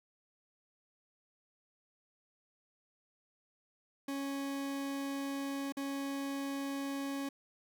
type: tone with dropouts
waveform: 40% pulse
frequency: 276.6 Hz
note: C#4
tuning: 4 cents flat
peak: -35 dBFS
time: 4.08-7.29 s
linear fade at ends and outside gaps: 5 ms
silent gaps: 5.723-5.769 s
effects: none